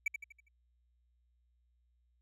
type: tone with echo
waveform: triangle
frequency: 2300 Hz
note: D7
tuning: 37 cents flat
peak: -27 dBFS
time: 0.06-0.08 s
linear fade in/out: 5 ms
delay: 81 ms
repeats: 5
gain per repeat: -7 dB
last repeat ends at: 0.485 s
effects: added 60 Hz sine -70 dBFS peak until 2.21 s